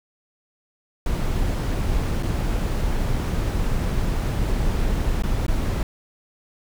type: noise with dropouts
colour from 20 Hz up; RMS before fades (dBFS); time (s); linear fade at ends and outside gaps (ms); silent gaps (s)
brown; -22; 1.06-5.83; 2; 2.227-2.231 / 5.223-5.235 / 5.466-5.481
effects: none